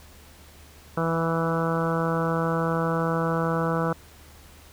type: harmonic tone with a mistuned harmonic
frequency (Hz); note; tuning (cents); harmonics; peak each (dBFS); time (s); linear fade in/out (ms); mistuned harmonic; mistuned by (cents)
164.81; E3; 0; 1 / 2 / 3 / 4 / 5 / 6 / 7 / 8 / 9; -26 / -32 / -28 / -33 / -36 / -34 / -34 / -32 / -36; 0.97-3.93; 5; 2; -15
effects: added 75 Hz sine -51 dBFS peak until 4.72 s + pink hiss -51 dBFS RMS until 4.72 s